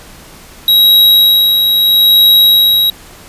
square tone with tremolo, 3839 Hz, B7, 50 cents flat, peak -4 dBFS, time 0.68-2.9 s, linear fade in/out 2 ms, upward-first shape sine, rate 0.77 Hz, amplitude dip 40%, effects pink hiss -36 dBFS RMS until 3.28 s + resampled to 32000 Hz

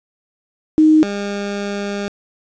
sine / 20% pulse tone pair in turn, 311.1 / 202.1 Hz, D#4 / G#3, 0 / -47 cents, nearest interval perfect fifth, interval 747 cents, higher first, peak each -7 / -16 dBFS, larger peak first, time 0.78-1.03 / 1.03-2.08 s, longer second, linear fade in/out 0 ms, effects resampled to 16000 Hz + 7-bit

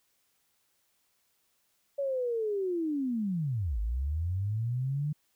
sine linear two-way sweep, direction down then up, 567 to 50.1 to 152.7 Hz, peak -28 dBFS, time 1.98-5.13 s, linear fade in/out 10 ms, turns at 3.79 s, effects white hiss -73 dBFS RMS until 5.35 s

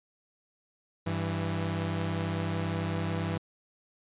sawtooth tone pair together, 98 / 165.08 Hz, G2 / E3, 0 / +3 cents, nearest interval major sixth, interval 903 cents, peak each -28 dBFS, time 1.06-3.38 s, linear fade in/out 10 ms, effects resampled to 8000 Hz

